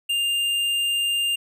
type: tone with hard clipping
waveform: sine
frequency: 2802 Hz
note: F7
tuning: 5 cents sharp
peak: -22 dBFS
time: 0.09-1.36 s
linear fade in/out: 10 ms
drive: 9 dB
effects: none